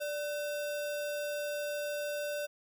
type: tone with sample-and-hold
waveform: sine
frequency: 587 Hz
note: D5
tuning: 1 cent flat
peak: -33 dBFS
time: 0-2.47 s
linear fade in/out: 20 ms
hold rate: 2100 Hz
effects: none